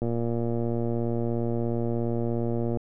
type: click train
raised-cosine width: 2 ms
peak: -16 dBFS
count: 323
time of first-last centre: 0.02-2.772 s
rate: 117 Hz
effects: none